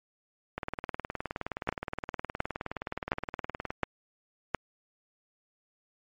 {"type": "two click trains", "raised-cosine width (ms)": 0.5, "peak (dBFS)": [-18, -11], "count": [61, 5], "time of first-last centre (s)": [[0.58, 3.705], [1.69, 4.547]], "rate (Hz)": [19.2, 1.4], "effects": ["MP3 48 kbps"]}